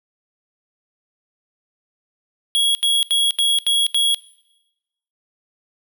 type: tone bursts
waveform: square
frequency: 3322 Hz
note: G#7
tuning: in tune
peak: -15 dBFS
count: 6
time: 2.55-4.145 s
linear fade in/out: 0 ms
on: 200 ms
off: 79 ms
effects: noise-tail reverb RT60 1.0 s tail -21 dB re dry